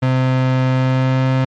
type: tone with pitch glide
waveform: 35% pulse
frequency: 129.5 to 131.08 Hz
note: C3 to C3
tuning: -17 to +4 cents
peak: -11 dBFS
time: 0.02-1.45 s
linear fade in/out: 10 ms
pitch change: +21 cents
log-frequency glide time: 0.7-1.28 s
effects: low-pass 3000 Hz 12 dB/octave + MP3 64 kbps